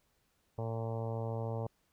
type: harmonic tone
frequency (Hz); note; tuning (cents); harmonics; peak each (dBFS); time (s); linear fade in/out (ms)
113.5; A#2; -46; 1 / 2 / 3 / 4 / 5 / 6 / 7 / 8 / 9 / 10; -36 / -46 / -50 / -42 / -43 / -49 / -48 / -50 / -55 / -60; 0.58-1.67; 5
effects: pink hiss -75 dBFS RMS until 1.92 s